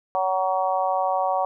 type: harmonic tone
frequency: 187.5 Hz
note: F#3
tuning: 23 cents sharp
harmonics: 3 / 4 / 5 / 6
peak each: -26 / -23 / -27 / -29 dBFS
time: 0.15-1.45 s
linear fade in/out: 0 ms
effects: none